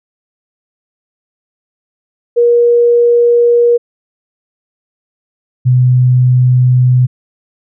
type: tone pair in turn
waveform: sine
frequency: 475.8 / 126.02 Hz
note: A#4 / B2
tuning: +35 / +35 cents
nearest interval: octave + major seventh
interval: 2300 cents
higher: first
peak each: -5 dBFS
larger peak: neither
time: 2.36-3.78 / 5.65-7.07 s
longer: neither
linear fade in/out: 20 ms
effects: none